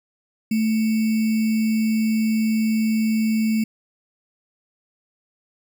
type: tone with sample-and-hold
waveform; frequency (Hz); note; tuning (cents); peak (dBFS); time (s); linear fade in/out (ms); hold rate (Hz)
sine; 220; A3; 0; -17; 0.51-3.64; 5; 2450
effects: none